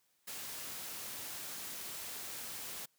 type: noise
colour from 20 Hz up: white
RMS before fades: -44 dBFS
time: 0.27-2.86 s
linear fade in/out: 10 ms
effects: white hiss -75 dBFS RMS until 2.98 s + high-pass 80 Hz 12 dB/octave